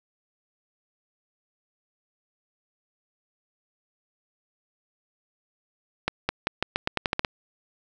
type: accelerating click train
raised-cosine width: 0.3 ms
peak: -7 dBFS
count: 11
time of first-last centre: 6.08-7.248 s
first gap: 210 ms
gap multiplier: 0.86
effects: none